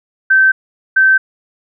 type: tone pair in turn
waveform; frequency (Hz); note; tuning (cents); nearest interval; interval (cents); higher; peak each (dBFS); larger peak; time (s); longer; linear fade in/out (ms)
sine; 1548 / 1548; G6 / G6; -22 / -22; unison; 0; neither; -6; neither; 0.3-0.52 / 0.96-1.18; neither; 10
effects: none